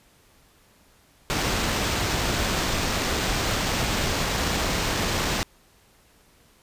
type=noise with sample-and-hold; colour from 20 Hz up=pink; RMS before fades=-25 dBFS; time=1.3-5.43 s; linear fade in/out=0 ms; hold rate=11025 Hz; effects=pink hiss -58 dBFS RMS until 6.62 s + resampled to 32000 Hz